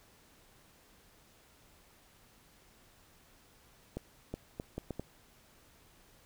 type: accelerating click train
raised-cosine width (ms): 2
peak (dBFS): -24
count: 6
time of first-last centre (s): 3.97-4.996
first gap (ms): 370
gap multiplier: 0.7
effects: pink hiss -63 dBFS RMS until 6.25 s